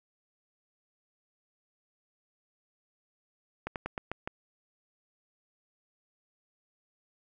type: slowing click train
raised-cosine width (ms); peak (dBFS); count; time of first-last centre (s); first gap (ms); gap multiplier
0.5; -19; 6; 3.67-4.275; 88; 1.16
effects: none